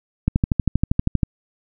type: click train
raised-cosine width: 5 ms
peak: -4 dBFS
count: 13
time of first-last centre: 0.28-1.232 s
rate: 12.6 Hz
effects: none